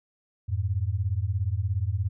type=beating tone pair; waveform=sine; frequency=88 / 105 Hz; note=F2 / G#2; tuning=+14 / +19 cents; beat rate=17 Hz; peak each=-27 dBFS; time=0.48-2.09 s; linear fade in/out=20 ms; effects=none